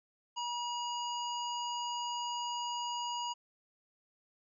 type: harmonic tone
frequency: 960 Hz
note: B5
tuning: 49 cents flat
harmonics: 1 / 3 / 5 / 7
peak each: -36 / -41 / -47 / -47 dBFS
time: 0.36-3.34 s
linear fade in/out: 20 ms
effects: none